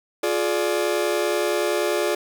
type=chord; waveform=40% pulse; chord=D diminished; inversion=first; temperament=just; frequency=352.4 / 422.9 / 587.3 Hz; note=F4 / Ab4 / D5; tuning=+16 / +31 / 0 cents; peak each=-24 dBFS; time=0.23-2.15 s; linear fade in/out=5 ms; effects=none